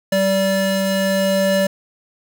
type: tone pair together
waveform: square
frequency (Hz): 193.6 / 580.1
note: G3 / D5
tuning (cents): -21 / -21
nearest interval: octave + perfect fifth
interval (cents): 1900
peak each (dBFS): -20 / -18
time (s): 0.12-1.67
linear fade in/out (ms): 5
effects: none